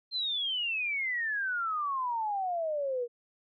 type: exponential sweep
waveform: sine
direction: down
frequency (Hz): 4186 to 468.9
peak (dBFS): -29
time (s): 0.11-3.08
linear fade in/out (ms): 50
effects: none